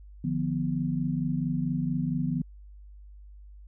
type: chord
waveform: sine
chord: B diminished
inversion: first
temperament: equal with one note detuned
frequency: 150.18 / 174.61 / 246.9 Hz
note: D3 / F3 / B3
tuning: +39 / 0 / 0 cents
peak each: -30 dBFS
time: 0.24-2.42 s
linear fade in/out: 5 ms
effects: added 50 Hz sine -45 dBFS peak until 3.67 s